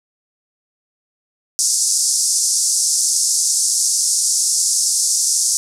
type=band-pass noise; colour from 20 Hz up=pink; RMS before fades=-17 dBFS; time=1.59-5.57 s; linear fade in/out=0 ms; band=5200 to 10000 Hz; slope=48 dB/octave; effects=none